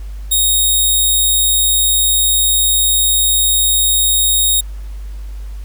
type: tone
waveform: 10% pulse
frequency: 3740 Hz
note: A#7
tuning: 5 cents sharp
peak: -3 dBFS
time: 0.31-4.61 s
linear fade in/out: 10 ms
effects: added 50 Hz sine -24 dBFS peak until 5.64 s + pink hiss -47 dBFS RMS until 5.64 s